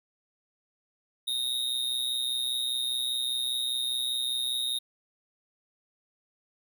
square tone with amplitude modulation, 3727 Hz, A#7, 1 cent flat, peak -25 dBFS, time 1.27-4.79 s, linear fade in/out 10 ms, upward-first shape sine, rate 125 Hz, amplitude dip 75%, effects none

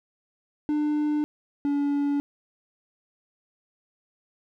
triangle tone pair in turn, 298.9 / 285.7 Hz, D4 / D4, +31 / -48 cents, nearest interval minor second, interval 79 cents, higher first, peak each -20 dBFS, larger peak neither, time 0.69-1.24 / 1.65-2.2 s, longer neither, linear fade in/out 0 ms, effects none

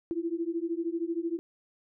sine beating tone pair, 329.1 / 342.1 Hz, E4 / F4, -3 / -36 cents, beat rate 13 Hz, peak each -32 / -32 dBFS, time 0.11-1.39 s, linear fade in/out 0 ms, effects none

